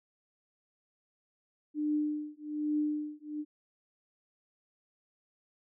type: tone with tremolo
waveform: sine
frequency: 300 Hz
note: D4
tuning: 37 cents sharp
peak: -26 dBFS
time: 1.74-3.45 s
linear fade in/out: 50 ms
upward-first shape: triangle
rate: 1.2 Hz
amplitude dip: 100%
effects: none